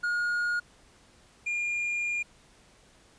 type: tone pair in turn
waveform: triangle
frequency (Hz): 1434 / 2412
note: F6 / D7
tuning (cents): +45 / +46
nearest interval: major sixth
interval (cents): 901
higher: second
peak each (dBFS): -24 / -26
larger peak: first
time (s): 0.03-0.6 / 1.46-2.23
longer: second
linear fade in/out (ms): 10
effects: pink hiss -59 dBFS RMS until 3.18 s + resampled to 22050 Hz